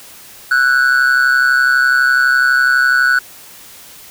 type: tone with amplitude modulation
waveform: triangle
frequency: 1480 Hz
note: F#6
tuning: in tune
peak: -4 dBFS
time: 0.51-3.19 s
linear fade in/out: 5 ms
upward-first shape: sine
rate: 132 Hz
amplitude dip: 75%
effects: white hiss -38 dBFS RMS until 4.1 s